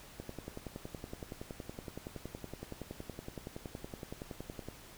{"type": "click train", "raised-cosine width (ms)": 2, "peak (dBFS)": -28, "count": 49, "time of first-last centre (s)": [0.2, 4.686], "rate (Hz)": 10.7, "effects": ["pink hiss -54 dBFS RMS until 4.97 s"]}